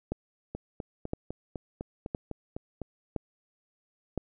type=two click trains; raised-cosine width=2 ms; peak=-17 / -22 dBFS; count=5 / 10; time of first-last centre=0.12-4.177 / 0.55-2.817 s; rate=0.986 / 3.97 Hz; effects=none